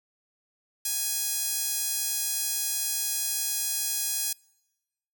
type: tone with high-pass filter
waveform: sawtooth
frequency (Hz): 830.6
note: G#5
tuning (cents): 0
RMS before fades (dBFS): -29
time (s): 0.85-4.33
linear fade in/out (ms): 5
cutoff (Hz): 7000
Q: 0.9
effects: noise-tail reverb RT60 1.0 s tail -26 dB re dry